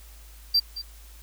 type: tone with echo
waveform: triangle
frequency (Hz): 4699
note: D8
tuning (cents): 0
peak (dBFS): -16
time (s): 0.54-0.6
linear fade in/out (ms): 10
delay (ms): 220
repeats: 1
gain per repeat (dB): -14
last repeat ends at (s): 0.82
effects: added 53 Hz sine -45 dBFS peak until 1.22 s + white hiss -53 dBFS RMS until 1.22 s